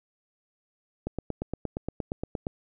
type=click train; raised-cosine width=2 ms; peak=-17 dBFS; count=13; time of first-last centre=1.07-2.469 s; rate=8.58 Hz; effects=none